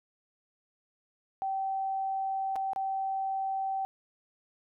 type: tone with dropouts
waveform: sine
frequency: 773 Hz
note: G5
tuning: 24 cents flat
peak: -29 dBFS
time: 1.42-3.85 s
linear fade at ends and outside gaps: 0 ms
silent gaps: 2.557-2.562 / 2.733-2.761 s
effects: none